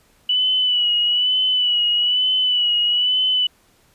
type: tone with vibrato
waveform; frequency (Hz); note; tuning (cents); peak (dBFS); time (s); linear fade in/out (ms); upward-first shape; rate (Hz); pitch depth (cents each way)
sine; 2960; F#7; 0; -15; 0.29-3.47; 5; sine; 1.1; 42
effects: pink hiss -57 dBFS RMS until 3.94 s + resampled to 32000 Hz